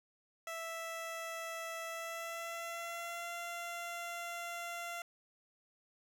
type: tone with pitch glide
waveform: 15% pulse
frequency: 659.3 to 688.5 Hz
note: E5 to F5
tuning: 0 to -25 cents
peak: -34 dBFS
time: 0.47-5.02 s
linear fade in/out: 2 ms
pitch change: +75 cents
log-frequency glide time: 1.87-3.34 s
effects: none